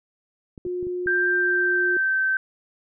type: clicks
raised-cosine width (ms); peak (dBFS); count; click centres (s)
3; -27; 5; 0.578 / 0.666 / 0.828 / 0.869 / 1.061
type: tone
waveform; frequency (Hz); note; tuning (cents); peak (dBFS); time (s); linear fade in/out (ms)
sine; 359.1; F4; +48; -25; 0.65-1.97; 2
type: tone with pitch glide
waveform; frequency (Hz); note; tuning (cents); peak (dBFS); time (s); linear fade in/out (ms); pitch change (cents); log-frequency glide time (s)
sine; 1578 to 1547.3; G6 to G6; +11 to -23; -19; 1.07-2.37; 2; -34; 1.28-2.21
effects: none